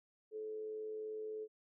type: tone with amplitude modulation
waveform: sine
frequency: 432.1 Hz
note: A4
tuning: 31 cents flat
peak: -39 dBFS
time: 0.31-1.48 s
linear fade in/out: 50 ms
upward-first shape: sine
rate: 103 Hz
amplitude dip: 35%
effects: none